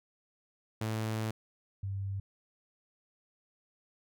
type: tone pair in turn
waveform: sawtooth / sine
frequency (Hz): 110 / 98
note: A2 / G2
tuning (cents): 0 / 0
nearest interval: major second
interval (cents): 200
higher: first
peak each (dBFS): -28 / -33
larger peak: first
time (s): 0.81-1.31 / 1.83-2.2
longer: first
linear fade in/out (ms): 5
effects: none